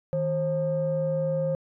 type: tone pair together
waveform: sine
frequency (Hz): 157.8 / 533.5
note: D#3 / C5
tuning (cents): +25 / +34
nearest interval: octave + major sixth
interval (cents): 2109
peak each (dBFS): -27 / -24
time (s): 0.13-1.55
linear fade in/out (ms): 0
effects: tanh soft clip ceiling -18 dBFS